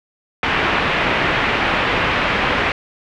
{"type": "low-pass noise", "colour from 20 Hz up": "white", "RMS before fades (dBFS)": -18, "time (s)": [0.43, 2.72], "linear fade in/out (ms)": 2, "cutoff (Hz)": 2600, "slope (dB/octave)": 24, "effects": []}